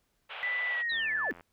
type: band-pass noise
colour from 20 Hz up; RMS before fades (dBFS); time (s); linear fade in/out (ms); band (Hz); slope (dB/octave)
white; -42; 0.29-0.83; 20; 500 to 3200; 48
type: tone with pitch glide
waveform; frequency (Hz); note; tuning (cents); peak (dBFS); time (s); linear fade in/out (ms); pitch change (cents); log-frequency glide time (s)
sine; 1980 to 1743.7; B6 to A6; +4 to -16; -29; 0.43-1.31; 0; -220; 0.68-1.12
type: linear sweep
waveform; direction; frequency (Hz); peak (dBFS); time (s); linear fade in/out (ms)
sine; down; 4098 to 164.81; -34; 0.89-1.33; 10
type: click train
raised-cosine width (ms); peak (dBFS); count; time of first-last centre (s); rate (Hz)
0.5; -35; 43; 0.92-1.408; 86
effects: pink hiss -75 dBFS RMS until 1.52 s